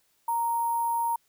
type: tone with sample-and-hold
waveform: sine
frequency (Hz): 932.3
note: A#5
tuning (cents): 0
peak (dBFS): -24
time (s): 0.28-1.16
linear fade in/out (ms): 5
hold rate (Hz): 11025
effects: white hiss -69 dBFS RMS until 1.28 s